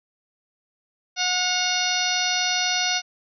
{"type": "harmonic tone with a mistuned harmonic", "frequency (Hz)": 728, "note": "F#5", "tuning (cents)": -28, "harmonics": [1, 2, 3, 4, 5, 6, 7, 8], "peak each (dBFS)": [-29, -29, -29, -29, -29, -29, -29, -29], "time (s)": [1.16, 3.02], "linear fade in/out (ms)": 50, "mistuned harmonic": 4, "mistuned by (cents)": -58, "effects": []}